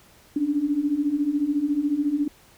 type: beating tone pair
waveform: sine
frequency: 280.9 / 294.9 Hz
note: C#4 / D4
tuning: +23 / +7 cents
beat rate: 14 Hz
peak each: -26 / -22 dBFS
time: 0.36-2.28 s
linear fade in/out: 5 ms
effects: pink hiss -54 dBFS RMS until 2.57 s